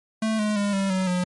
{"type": "tone with pitch steps", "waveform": "square", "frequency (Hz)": [220, 211.4, 203.1, 195.21, 187.58, 180.25], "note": ["A3", "G#3", "G#3", "G3", "F#3", "F#3"], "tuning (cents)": [0, 31, -38, -7, 24, -45], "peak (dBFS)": -22, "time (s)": [0.22, 1.24], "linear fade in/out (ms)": 5, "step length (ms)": 170, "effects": ["MP3 48 kbps"]}